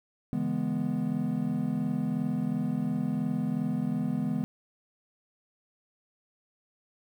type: chord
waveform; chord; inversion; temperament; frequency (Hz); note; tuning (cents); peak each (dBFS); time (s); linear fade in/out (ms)
triangle; C# minor seventh; none; equal with one note detuned; 141.99 / 164.81 / 207.7 / 246.9; C#3 / E3 / G#3 / B3; +42 / 0 / 0 / 0; -34 / -31 / -30 / -29; 0.33-4.44; 0
effects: 10-bit